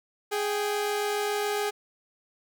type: tone pair together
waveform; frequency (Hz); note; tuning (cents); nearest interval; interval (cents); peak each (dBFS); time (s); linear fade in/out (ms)
sawtooth; 415.3 / 783.5; G#4 / G5; 0 / -1; major seventh; 1099; -23 / -30; 0.31-1.71; 20
effects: none